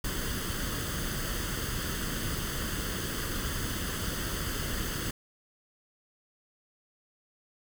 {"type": "noise with comb filter", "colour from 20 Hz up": "pink", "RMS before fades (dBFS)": -33, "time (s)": [0.04, 5.11], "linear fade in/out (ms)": 5, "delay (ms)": 0.63, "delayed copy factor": 0.65, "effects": []}